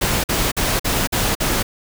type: noise bursts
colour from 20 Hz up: pink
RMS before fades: -19 dBFS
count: 6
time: 0.01-1.63 s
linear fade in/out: 10 ms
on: 230 ms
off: 48 ms
effects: none